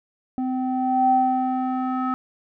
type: tone with low-pass filter sweep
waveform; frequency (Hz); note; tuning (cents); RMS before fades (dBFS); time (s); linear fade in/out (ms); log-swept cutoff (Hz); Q
square; 257.1; C4; -30; -22; 0.38-2.14; 0; 570 to 1200; 9.2
effects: none